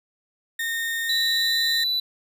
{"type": "tone", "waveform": "35% pulse", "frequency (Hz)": 1837, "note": "A#6", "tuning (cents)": -26, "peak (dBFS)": -23, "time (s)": [0.59, 1.84], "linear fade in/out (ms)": 5}
{"type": "tone with pitch glide", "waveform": "triangle", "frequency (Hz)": [3943, 3973], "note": ["B7", "B7"], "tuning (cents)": [-4, 10], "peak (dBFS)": -20, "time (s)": [1.09, 2], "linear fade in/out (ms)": 5, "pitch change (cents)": 14, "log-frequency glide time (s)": [1.34, 1.57]}
{"effects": []}